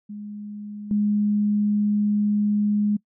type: tone with level steps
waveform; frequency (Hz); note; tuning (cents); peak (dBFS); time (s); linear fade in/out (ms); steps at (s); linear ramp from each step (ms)
sine; 207.7; G#3; 0; -32 / -18; 0.09-2.97; 10; 0.91; 2
effects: noise-tail reverb RT60 0.1 s tail -23 dB re dry